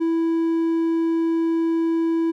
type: tone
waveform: triangle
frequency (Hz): 329.6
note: E4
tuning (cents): 0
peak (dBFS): -16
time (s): 0-2.32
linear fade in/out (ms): 20
effects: none